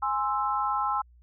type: chord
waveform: sine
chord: Ab augmented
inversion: none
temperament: equal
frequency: 830.6 / 1046.5 / 1318.5 Hz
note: Ab5 / C6 / E6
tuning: 0 / 0 / 0 cents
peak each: -29 dBFS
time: 0.02-1.02 s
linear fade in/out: 10 ms
effects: added 60 Hz sine -53 dBFS peak until 1.22 s